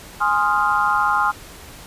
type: chord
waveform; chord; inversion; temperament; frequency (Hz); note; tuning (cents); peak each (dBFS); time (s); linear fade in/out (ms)
sine; F minor seventh; first; equal; 830.6 / 1046.5 / 1244.5 / 1396.9; Ab5 / C6 / Eb6 / F6; 0 / 0 / 0 / 0; -21; 0.2-1.32; 20
effects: pink hiss -40 dBFS RMS until 1.86 s + resampled to 32000 Hz